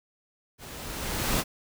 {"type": "noise with level ramp", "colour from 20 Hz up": "pink", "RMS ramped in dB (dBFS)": [-44, -24], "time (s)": [0.58, 1.44], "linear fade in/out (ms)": 50, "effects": []}